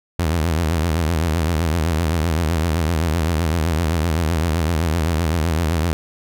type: tone with vibrato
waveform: sawtooth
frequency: 81.5 Hz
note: E2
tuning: 19 cents flat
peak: -13 dBFS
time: 0.19-5.93 s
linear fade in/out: 0 ms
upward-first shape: triangle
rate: 7.8 Hz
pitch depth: 160 cents each way
effects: none